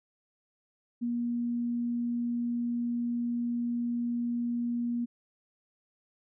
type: tone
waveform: sine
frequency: 238.4 Hz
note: A#3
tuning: 39 cents sharp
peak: -28 dBFS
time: 1.01-5.06 s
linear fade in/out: 20 ms
effects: none